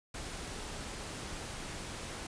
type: noise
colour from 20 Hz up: pink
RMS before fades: -42 dBFS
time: 0.14-2.27 s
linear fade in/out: 5 ms
effects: resampled to 22050 Hz